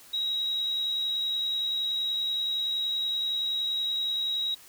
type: tone with amplitude modulation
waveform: sine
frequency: 3829 Hz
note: A#7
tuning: 46 cents sharp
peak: -25 dBFS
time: 0.13-4.55 s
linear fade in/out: 10 ms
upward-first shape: sine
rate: 70.6 Hz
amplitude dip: 25%
effects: white hiss -52 dBFS RMS until 4.68 s